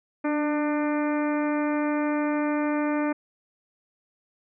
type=harmonic tone with a mistuned harmonic; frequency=298.9 Hz; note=D4; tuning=31 cents sharp; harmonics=1 / 2 / 3 / 4 / 5 / 6 / 7 / 8; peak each=-24 / -30 / -34 / -36 / -38 / -40 / -41 / -42 dBFS; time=0.24-3.13 s; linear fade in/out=10 ms; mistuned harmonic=1; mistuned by=-26 cents; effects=none